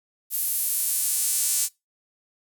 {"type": "tone with high-pass filter sweep", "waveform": "sawtooth", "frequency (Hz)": 293.7, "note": "D4", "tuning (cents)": 0, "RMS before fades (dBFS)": -25, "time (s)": [0.3, 1.69], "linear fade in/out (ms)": 50, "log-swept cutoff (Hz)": [12000, 8000], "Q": 1.6, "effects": ["noise-tail reverb RT60 0.2 s tail -21 dB re dry"]}